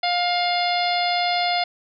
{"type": "harmonic tone with a mistuned harmonic", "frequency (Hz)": 707, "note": "F5", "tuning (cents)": 21, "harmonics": [1, 2, 3, 4, 5, 6, 7], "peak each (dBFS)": [-21, -33, -27, -33, -29, -29, -32], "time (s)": [0.03, 1.64], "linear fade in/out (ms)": 5, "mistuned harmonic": 5, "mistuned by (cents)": -25, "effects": []}